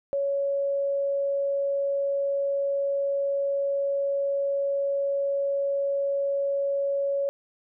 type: tone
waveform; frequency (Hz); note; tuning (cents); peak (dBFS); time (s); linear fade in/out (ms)
sine; 558; C#5; +11; -23; 0.13-7.29; 0
effects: none